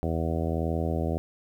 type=harmonic tone; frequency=81.6 Hz; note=E2; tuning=17 cents flat; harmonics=1 / 2 / 3 / 4 / 5 / 6 / 7 / 8 / 9; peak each=-29 / -32 / -34 / -35 / -36 / -37 / -37 / -38 / -39 dBFS; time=0.03-1.18 s; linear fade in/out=0 ms; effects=10-bit